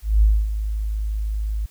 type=tone with ADSR envelope; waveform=sine; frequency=52.9 Hz; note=G#1; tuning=33 cents sharp; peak=-10 dBFS; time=0.02-1.66 s; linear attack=200 ms; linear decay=250 ms; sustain=-11 dB; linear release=5 ms; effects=white hiss -54 dBFS RMS until 1.7 s